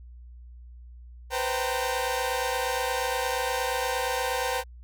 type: tone cluster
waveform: sawtooth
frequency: 493.5 / 522 / 776 / 916 Hz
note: B4 / C5 / G5 / A#5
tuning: -1 / -4 / -18 / -31 cents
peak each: -28 dBFS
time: 1.3-4.64 s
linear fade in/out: 50 ms
effects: added 60 Hz sine -43 dBFS peak until 4.83 s